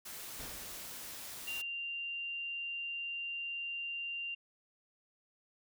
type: noise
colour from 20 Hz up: white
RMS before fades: -46 dBFS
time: 0.05-1.62 s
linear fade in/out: 10 ms
type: noise with exponential decay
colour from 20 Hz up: pink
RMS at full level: -46 dBFS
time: 0.39-1.45 s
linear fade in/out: 5 ms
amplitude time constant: 230 ms
type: tone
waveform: sine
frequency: 2781 Hz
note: F7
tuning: 8 cents flat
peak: -37 dBFS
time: 1.47-4.35 s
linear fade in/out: 10 ms
effects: none